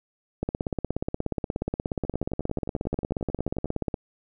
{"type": "two click trains", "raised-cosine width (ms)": 2, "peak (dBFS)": [-20, -13], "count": [19, 60], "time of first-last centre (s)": [[2.05, 3.657], [0.43, 3.942]], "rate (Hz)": [11.2, 16.8], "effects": []}